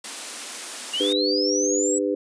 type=high-pass noise; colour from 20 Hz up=white; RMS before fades=-33 dBFS; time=0.04-1.13 s; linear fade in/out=5 ms; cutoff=210 Hz; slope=96 dB/octave
type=linear sweep; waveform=sine; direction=up; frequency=2788 to 7902 Hz; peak=-23 dBFS; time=0.93-1.99 s; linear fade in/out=10 ms
type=harmonic tone; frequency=100 Hz; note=G2; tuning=35 cents sharp; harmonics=3 / 4 / 5; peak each=-25 / -25 / -25 dBFS; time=1-2.15 s; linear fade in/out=5 ms
effects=resampled to 22050 Hz